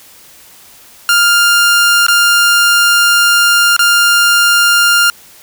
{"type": "tone with dropouts", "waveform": "sawtooth", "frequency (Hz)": 1400, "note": "F6", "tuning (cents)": 4, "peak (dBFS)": -3, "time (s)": [1.09, 5.1], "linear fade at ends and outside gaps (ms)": 1, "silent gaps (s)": [[2.066, 2.083], [3.765, 3.792]], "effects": ["white hiss -40 dBFS RMS until 5.42 s"]}